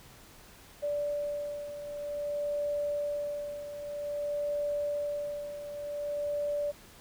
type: beating tone pair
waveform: sine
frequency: 583 / 583.52 Hz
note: D5 / D5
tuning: -13 / -11 cents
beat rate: 0.52 Hz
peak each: -32 / -38 dBFS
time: 0.82-6.72 s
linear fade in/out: 20 ms
effects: pink hiss -54 dBFS RMS until 7 s